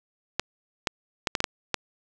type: clicks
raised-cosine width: 0.2 ms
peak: -6 dBFS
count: 7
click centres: 0.396 / 0.872 / 1.272 / 1.352 / 1.404 / 1.442 / 1.743 s
effects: none